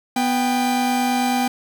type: tone pair together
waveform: 45% pulse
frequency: 247.3 / 791 Hz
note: B3 / G5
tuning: +3 / +15 cents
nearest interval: octave + minor sixth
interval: 2012 cents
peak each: -20 / -21 dBFS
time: 0.16-1.48 s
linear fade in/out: 5 ms
effects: 8-bit